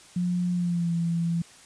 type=tone with pitch glide; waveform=sine; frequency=177.8 to 168.6 Hz; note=F3 to E3; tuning=+31 to +39 cents; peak=-23 dBFS; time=0.16-1.42 s; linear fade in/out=5 ms; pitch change=-92 cents; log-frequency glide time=0.53-0.93 s; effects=white hiss -51 dBFS RMS until 1.65 s + resampled to 22050 Hz